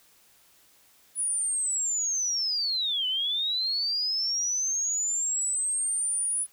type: linear two-way sweep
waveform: sine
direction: down then up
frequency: 9956 to 2970 to 9956 Hz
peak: -25 dBFS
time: 1.15-6.47 s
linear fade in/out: 50 ms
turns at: 3.07 s
effects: white hiss -60 dBFS RMS until 6.52 s